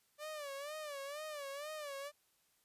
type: tone with vibrato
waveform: sawtooth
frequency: 584 Hz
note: D5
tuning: 10 cents flat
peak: -39 dBFS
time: 0.18-2.12 s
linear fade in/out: 50 ms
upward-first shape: sine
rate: 2.1 Hz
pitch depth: 110 cents each way
effects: white hiss -75 dBFS RMS until 2.64 s + resampled to 32000 Hz